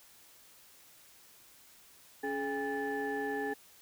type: tone cluster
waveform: sine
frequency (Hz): 279.4 / 424 / 808 / 1744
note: C#4 / G#4 / G#5 / A6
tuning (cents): +14 / +36 / -48 / -16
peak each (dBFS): -38 / -35 / -38 / -38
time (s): 2.23-3.54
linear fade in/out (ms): 10
effects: tanh soft clip ceiling -26 dBFS + white hiss -59 dBFS RMS until 3.81 s